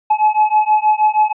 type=beating tone pair; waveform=triangle; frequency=851 / 857.3 Hz; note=G#5 / A5; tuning=+42 / -45 cents; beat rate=6.3 Hz; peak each=-12 dBFS; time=0.1-1.33 s; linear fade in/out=10 ms; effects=resampled to 8000 Hz